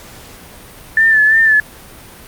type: tone with vibrato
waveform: sine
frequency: 1760 Hz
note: A6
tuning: in tune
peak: -7 dBFS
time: 0.97-1.6 s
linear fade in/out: 2 ms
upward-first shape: sine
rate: 2.9 Hz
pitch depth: 44 cents each way
effects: pink hiss -37 dBFS RMS until 2.27 s + Opus 48 kbps